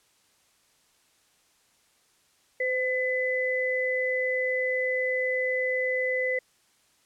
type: tone pair together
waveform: sine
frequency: 512 / 2008 Hz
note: C5 / B6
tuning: -38 / +28 cents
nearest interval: 2 octaves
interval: 2366 cents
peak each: -27 dBFS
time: 2.6-6.39 s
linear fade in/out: 5 ms
effects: white hiss -65 dBFS RMS until 7.05 s + low-pass 10000 Hz 12 dB/octave